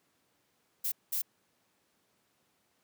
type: noise bursts at uneven times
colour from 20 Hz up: violet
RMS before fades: -32 dBFS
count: 2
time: 0.84-0.92 / 1.12-1.22 s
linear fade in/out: 10 ms
effects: pink hiss -73 dBFS RMS until 2.83 s + high-pass 150 Hz 12 dB/octave